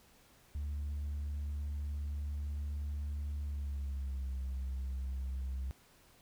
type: tone with pitch glide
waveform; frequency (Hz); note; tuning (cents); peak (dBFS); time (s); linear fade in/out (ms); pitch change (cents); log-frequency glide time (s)
sine; 72.8 to 65.61; D2 to C2; -15 to +5; -33; 0.55-5.71; 0; -180; 3.41-4.3
effects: tanh soft clip ceiling -34 dBFS + pink hiss -64 dBFS RMS until 6.21 s